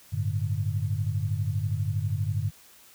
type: chord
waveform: sine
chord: G suspended second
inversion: none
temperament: equal with one note detuned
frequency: 97.6 / 110 / 146.83 Hz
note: G2 / A2 / D3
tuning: -7 / 0 / 0 cents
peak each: -28 / -29 / -32 dBFS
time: 0.12-2.51 s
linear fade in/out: 20 ms
effects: white hiss -54 dBFS RMS until 2.94 s